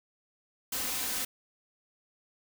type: noise with comb filter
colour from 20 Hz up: white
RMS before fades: -33 dBFS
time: 0.72-1.25 s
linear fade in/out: 5 ms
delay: 3.9 ms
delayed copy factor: +0.6
effects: none